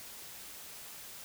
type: silence
effects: white hiss -48 dBFS RMS until 1.24 s